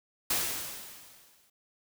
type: noise with exponential decay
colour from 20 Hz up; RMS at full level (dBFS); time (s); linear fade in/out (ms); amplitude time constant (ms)
white; -27; 0.3-1.5; 5; 260
effects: none